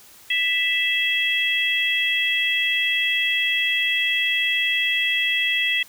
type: harmonic tone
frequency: 659.3 Hz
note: E5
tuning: in tune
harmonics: 3 / 4 / 5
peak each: -23 / -23 / -23 dBFS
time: 0.3-5.83 s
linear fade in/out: 5 ms
effects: white hiss -48 dBFS RMS until 5.88 s